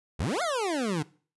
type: exponential two-way sweep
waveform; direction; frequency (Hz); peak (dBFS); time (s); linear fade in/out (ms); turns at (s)
25% pulse; up then down; 61.74 to 740 to 141.4; -23; 0.19-1.03; 10; 0.42
effects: noise-tail reverb RT60 0.4 s tail -20 dB re dry + resampled to 24000 Hz